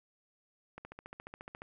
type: click train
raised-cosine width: 0.5 ms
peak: -30 dBFS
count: 13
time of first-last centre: 0.78-1.619 s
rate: 14.3 Hz
effects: none